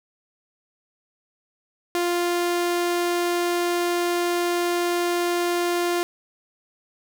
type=tone; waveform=sawtooth; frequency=349.2 Hz; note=F4; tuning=in tune; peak=-17 dBFS; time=1.95-6.03 s; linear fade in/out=0 ms; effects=none